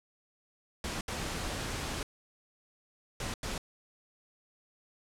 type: noise bursts at uneven times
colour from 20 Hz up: pink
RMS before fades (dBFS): -36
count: 4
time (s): 0.84-1.01 / 1.08-2.03 / 3.2-3.34 / 3.43-3.58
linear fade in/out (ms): 2
effects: low-pass 9000 Hz 12 dB/octave